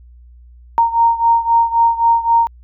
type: beating tone pair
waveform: sine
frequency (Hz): 925 / 928.8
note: A#5 / A#5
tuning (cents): -14 / -7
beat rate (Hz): 3.8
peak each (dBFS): -12 / -15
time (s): 0.78-2.47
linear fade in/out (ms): 0
effects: added 60 Hz sine -39 dBFS peak until 2.63 s